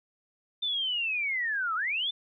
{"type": "linear two-way sweep", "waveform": "sine", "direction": "down then up", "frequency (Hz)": [3585, 1244.5, 3585], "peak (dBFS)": -27, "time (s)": [0.62, 2.11], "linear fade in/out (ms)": 10, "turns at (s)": 1.75, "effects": []}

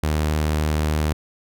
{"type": "tone", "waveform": "sawtooth", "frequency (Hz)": 76.6, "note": "D#2", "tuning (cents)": -27, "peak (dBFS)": -15, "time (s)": [0.03, 1.13], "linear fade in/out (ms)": 5, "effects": []}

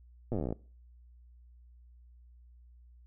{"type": "slowing click train", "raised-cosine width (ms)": 2, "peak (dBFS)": -21, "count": 17, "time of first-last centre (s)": [0.32, 0.525], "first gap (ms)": 8, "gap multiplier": 1.06, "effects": ["noise-tail reverb RT60 0.4 s tail -22 dB re dry", "added 60 Hz sine -54 dBFS peak until 3.06 s"]}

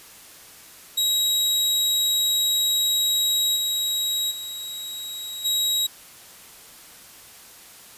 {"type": "tone with level steps", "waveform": "sawtooth", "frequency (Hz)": 3830, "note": "A#7", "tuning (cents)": 46, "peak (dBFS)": [-16, -19, -28, -17], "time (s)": [0.97, 5.87], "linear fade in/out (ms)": 10, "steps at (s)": [3.55, 4.3, 5.44], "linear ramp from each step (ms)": 20, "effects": ["white hiss -46 dBFS RMS until 7.97 s", "resampled to 32000 Hz"]}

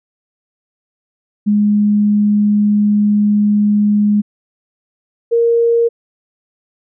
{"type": "tone pair in turn", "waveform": "sine", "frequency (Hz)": [207.7, 466.3], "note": ["G#3", "A#4"], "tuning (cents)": [0, 1], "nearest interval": "octave + major second", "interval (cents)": 1401, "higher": "second", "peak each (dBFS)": -9, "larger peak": "neither", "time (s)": [[1.46, 4.22], [5.31, 5.89]], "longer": "first", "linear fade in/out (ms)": 20, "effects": []}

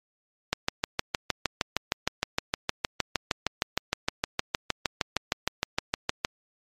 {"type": "click train", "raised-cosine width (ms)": 0.2, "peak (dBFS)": -6, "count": 38, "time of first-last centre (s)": [0.53, 6.249], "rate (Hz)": 6.47, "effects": ["MP3 64 kbps"]}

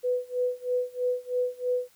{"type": "tone with tremolo", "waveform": "sine", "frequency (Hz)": 497.1, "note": "B4", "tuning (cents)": 11, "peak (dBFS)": -22, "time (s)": [0.03, 1.89], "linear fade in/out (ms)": 20, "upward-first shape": "sine", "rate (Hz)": 3.1, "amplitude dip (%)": 95, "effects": ["white hiss -61 dBFS RMS until 1.95 s"]}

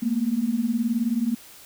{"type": "beating tone pair", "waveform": "sine", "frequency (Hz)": [220, 239], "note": ["A3", "A#3"], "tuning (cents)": [0, 43], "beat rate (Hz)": 19, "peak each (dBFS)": [-25, -23], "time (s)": [0.02, 1.35], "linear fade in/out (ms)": 10, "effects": ["white hiss -47 dBFS RMS until 1.65 s"]}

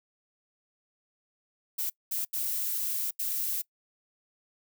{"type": "noise bursts at uneven times", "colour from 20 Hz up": "violet", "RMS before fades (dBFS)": -31, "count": 4, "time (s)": [[1.78, 1.9], [2.11, 2.25], [2.33, 3.11], [3.19, 3.62]], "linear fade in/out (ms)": 10, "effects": ["noise-tail reverb RT60 0.1 s tail -23 dB re dry"]}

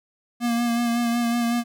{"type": "tone with vibrato", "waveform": "square", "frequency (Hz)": 236.2, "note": "A#3", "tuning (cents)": 23, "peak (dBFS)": -21, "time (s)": [0.4, 1.64], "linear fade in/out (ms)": 50, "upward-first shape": "sine", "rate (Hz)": 5.4, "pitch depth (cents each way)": 25, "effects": []}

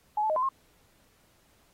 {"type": "tone with pitch steps", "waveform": "sine", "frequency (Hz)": [844, 869, 622, 1018, 1072], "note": ["G#5", "A5", "D#5", "C6", "C6"], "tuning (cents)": [28, -22, -1, -48, 42], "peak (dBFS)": -24, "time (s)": [0.17, 0.49], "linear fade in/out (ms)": 5, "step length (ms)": 64, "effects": ["pink hiss -65 dBFS RMS until 1.73 s", "AAC 48 kbps"]}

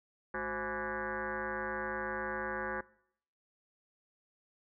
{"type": "tone with frequency modulation", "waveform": "sine", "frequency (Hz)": 1001, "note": "B5", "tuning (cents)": 23, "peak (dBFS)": -34, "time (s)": [0.34, 2.81], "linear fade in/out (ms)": 5, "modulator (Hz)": 158, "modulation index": 4.9, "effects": ["noise-tail reverb RT60 0.7 s tail -22 dB re dry"]}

